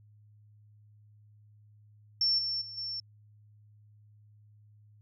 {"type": "tone with level steps", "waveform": "sine", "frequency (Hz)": 5420, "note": "E8", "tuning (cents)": 47, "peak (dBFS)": [-24, -30, -41, -34], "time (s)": [2.21, 3], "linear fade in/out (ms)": 2, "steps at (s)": [2.38, 2.61, 2.77], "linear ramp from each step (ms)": 10, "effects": ["added 105 Hz sine -56 dBFS peak until 5.01 s"]}